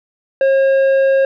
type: tone with tanh clipping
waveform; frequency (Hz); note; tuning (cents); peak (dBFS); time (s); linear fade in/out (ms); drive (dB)
sine; 540; C#5; -45; -11; 0.41-1.25; 2; 8
effects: none